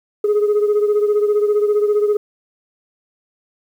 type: beating tone pair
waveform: sine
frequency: 415.3 / 430.3 Hz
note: G#4 / A4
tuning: 0 / -39 cents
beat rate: 15 Hz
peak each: -12 / -18 dBFS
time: 0.24-2.17 s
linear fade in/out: 5 ms
effects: tanh soft clip ceiling -10 dBFS + 8-bit